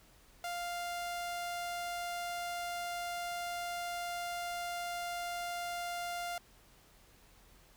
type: tone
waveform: sawtooth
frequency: 698.5 Hz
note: F5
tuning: in tune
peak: -33 dBFS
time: 0.44-6.38 s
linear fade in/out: 2 ms
effects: added 42 Hz sine -65 dBFS peak until 7.76 s + pink hiss -63 dBFS RMS until 7.76 s